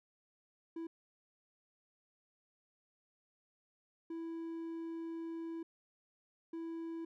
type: tone bursts at uneven times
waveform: triangle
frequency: 330 Hz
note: E4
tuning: 2 cents sharp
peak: -38 dBFS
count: 3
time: 0.76-0.87 / 4.1-5.63 / 6.53-7.05 s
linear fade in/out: 5 ms
effects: none